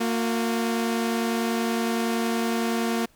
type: tone pair together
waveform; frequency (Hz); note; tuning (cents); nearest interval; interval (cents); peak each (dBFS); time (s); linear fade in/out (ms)
sawtooth; 229.9 / 360.2; A#3 / F#4; -24 / -46; minor sixth; 778; -20 / -26; 0-3.06; 10
effects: pink hiss -60 dBFS RMS until 3.15 s